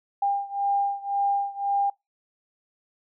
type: beating tone pair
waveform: sine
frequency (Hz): 800 / 801.9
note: G5 / G5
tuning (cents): +35 / +39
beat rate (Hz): 1.9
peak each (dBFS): -25 / -27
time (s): 0.22-1.9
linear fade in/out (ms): 5
effects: noise-tail reverb RT60 0.2 s tail -25 dB re dry